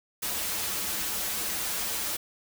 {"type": "noise with comb filter", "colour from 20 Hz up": "white", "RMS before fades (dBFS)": -31, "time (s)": [0.22, 2.17], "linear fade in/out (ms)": 10, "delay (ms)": 7.6, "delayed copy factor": -0.7, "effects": []}